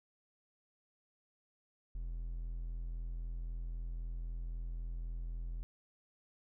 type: tone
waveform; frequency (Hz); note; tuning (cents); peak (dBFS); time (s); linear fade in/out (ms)
triangle; 41.91; E1; +29; -36; 1.95-5.63; 0
effects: none